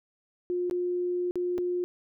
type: tone with dropouts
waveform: sine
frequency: 356.2 Hz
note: F4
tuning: 34 cents sharp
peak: -26 dBFS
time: 0.5-1.84 s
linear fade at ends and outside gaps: 0 ms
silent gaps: 0.698-0.711 / 1.31-1.356 / 1.58-1.585 s
effects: none